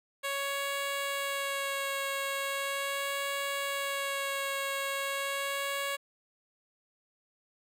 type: tone with vibrato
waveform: 10% pulse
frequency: 554.4 Hz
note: C#5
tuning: in tune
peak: -23 dBFS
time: 0.23-5.97 s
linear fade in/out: 20 ms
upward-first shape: sine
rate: 0.39 Hz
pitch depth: 13 cents each way
effects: none